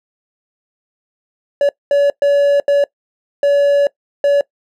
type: tone bursts at uneven times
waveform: triangle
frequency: 569 Hz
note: C#5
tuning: 45 cents sharp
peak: -7 dBFS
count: 6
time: 1.61-1.69 / 1.91-2.1 / 2.22-2.6 / 2.68-2.84 / 3.43-3.87 / 4.24-4.41 s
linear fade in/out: 2 ms
effects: noise-tail reverb RT60 0.1 s tail -21 dB re dry